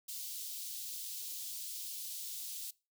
white high-pass noise, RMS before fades -43 dBFS, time 0.08-2.71 s, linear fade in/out 10 ms, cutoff 3400 Hz, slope 24 dB/octave, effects noise-tail reverb RT60 0.3 s tail -23 dB re dry

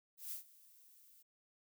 violet noise with ADSR envelope, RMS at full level -43 dBFS, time 0.17-1.23 s, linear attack 150 ms, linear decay 110 ms, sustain -21 dB, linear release 12 ms, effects none

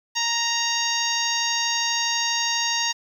harmonic tone, 932.3 Hz, A#5, in tune, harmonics 1 / 2 / 3 / 4 / 5 / 6 / 7, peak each -29 / -29 / -29 / -29 / -29 / -29 / -29 dBFS, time 0.15-2.93 s, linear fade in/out 20 ms, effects 8-bit

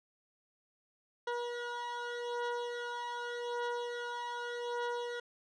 20% pulse beating tone pair, 480 / 480.84 Hz, B4 / B4, -49 / -46 cents, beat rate 0.84 Hz, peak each -36 / -33 dBFS, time 1.27-5.2 s, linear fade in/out 5 ms, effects low-pass 4000 Hz 12 dB/octave

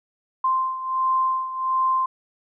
sine beating tone pair, 1044 / 1045.4 Hz, C6 / C6, -4 / -2 cents, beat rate 1.4 Hz, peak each -21 / -26 dBFS, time 0.44-2.06 s, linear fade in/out 5 ms, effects none

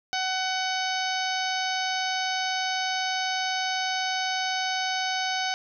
harmonic tone with a mistuned harmonic, 750 Hz, F#5, 23 cents sharp, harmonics 1 / 2 / 3 / 4 / 5 / 6 / 7 / 8, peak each -29 / -32 / -34 / -35 / -36 / -37 / -37 / -38 dBFS, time 0.13-5.54 s, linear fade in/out 0 ms, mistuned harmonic 8, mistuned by +45 cents, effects none

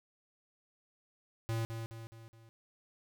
square tone with echo, 113.6 Hz, A#2, 44 cents flat, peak -33 dBFS, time 1.49-1.65 s, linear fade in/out 0 ms, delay 210 ms, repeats 4, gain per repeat -6 dB, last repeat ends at 2.49 s, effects none

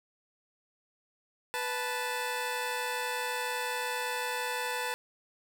15% pulse tone pair together, 493.9 / 875.9 Hz, B4 / A5, 0 / -8 cents, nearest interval minor seventh, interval 992 cents, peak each -28 dBFS, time 1.54-4.94 s, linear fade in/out 0 ms, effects none

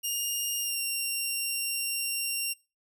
10% pulse tone with pitch glide, 2825 to 2764 Hz, F7 to F7, +19 to -19 cents, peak -21 dBFS, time 0.03-2.54 s, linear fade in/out 20 ms, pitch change -38 cents, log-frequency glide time 0.59-0.79 s, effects noise-tail reverb RT60 0.3 s tail -24 dB re dry

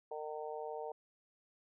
harmonic tone, 152.8 Hz, D#3, 31 cents flat, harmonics 3 / 4 / 5 / 6, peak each -43 / -46 / -46 / -49 dBFS, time 0.11-0.92 s, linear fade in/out 5 ms, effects none

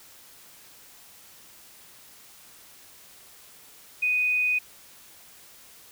sine tone, 2489 Hz, D#7, in tune, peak -21 dBFS, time 4.02-4.59 s, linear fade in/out 10 ms, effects white hiss -51 dBFS RMS until 5.91 s

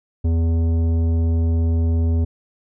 sine tone with tanh clipping, 82.6 Hz, E2, 4 cents sharp, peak -17 dBFS, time 0.24-2.25 s, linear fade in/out 10 ms, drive 12 dB, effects none

